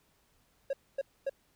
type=tone bursts; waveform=triangle; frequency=547 Hz; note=C#5; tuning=23 cents flat; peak=-27 dBFS; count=3; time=0.7-1.296 s; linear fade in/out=5 ms; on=32 ms; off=250 ms; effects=pink hiss -70 dBFS RMS until 1.55 s